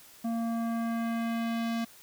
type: tone with low-pass filter sweep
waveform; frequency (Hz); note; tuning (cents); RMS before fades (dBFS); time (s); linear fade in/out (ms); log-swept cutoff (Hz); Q
square; 230; A#3; -23; -31; 0.24-1.85; 10; 740 to 5200; 1
effects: white hiss -54 dBFS RMS until 2.02 s